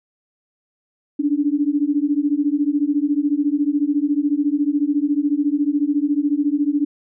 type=beating tone pair; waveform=sine; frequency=283.9 / 297.9 Hz; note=C#4 / D4; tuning=+41 / +25 cents; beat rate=14 Hz; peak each=-19 dBFS; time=1.19-6.85 s; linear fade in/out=10 ms; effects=none